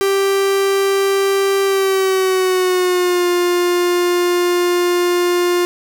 45% pulse tone with pitch glide, 392 to 353.3 Hz, G4 to F4, 0 to +20 cents, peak -13 dBFS, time 0.01-5.65 s, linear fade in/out 0 ms, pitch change -180 cents, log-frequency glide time 1.64-3.27 s, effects none

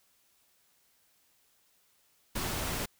pink noise, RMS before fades -34 dBFS, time 2.35-2.86 s, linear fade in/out 10 ms, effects white hiss -69 dBFS RMS until 2.99 s

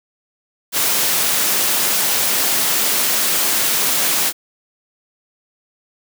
white high-pass noise, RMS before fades -17 dBFS, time 0.72-4.33 s, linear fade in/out 50 ms, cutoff 160 Hz, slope 12 dB/octave, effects none

